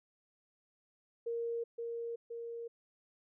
sine tone with echo, 466.2 Hz, A#4, in tune, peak -34 dBFS, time 1.26-1.64 s, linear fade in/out 10 ms, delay 520 ms, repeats 2, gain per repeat -3 dB, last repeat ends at 2.68 s, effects none

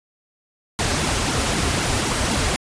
pink noise with flanger, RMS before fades -21 dBFS, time 0.79-2.56 s, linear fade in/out 0 ms, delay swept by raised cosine 1.6 to 6.4 ms, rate 3.9 Hz, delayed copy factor -1, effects resampled to 22050 Hz

